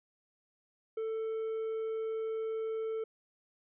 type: tone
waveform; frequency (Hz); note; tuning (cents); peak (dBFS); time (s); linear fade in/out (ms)
triangle; 443.7; A4; +14; -31; 0.97-3.04; 5
effects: resampled to 8000 Hz